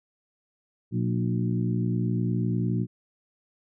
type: harmonic tone with a mistuned harmonic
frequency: 59.8 Hz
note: A#1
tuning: 45 cents sharp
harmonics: 2 / 3 / 4 / 5 / 6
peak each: -26 / -28 / -32 / -34 / -37 dBFS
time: 0.91-2.87 s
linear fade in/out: 50 ms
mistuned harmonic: 4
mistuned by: -62 cents
effects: none